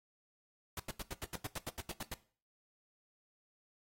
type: noise bursts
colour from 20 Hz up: pink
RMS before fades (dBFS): -41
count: 13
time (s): 0.77-2.141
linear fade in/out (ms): 2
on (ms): 27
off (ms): 85
effects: noise-tail reverb RT60 0.4 s tail -18 dB re dry + AAC 48 kbps